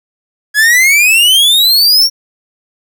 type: exponential sweep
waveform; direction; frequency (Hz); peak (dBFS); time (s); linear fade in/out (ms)
45% pulse; up; 1661.2 to 5640; -5; 0.54-2.1; 50
effects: none